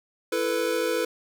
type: chord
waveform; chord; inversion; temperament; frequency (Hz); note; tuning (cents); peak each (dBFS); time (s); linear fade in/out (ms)
square; E suspended fourth; none; equal with one note detuned; 334.2 / 440 / 493.9; E4 / A4 / B4; +24 / 0 / 0; -31 / -29 / -27; 0.32-1.05; 5
effects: none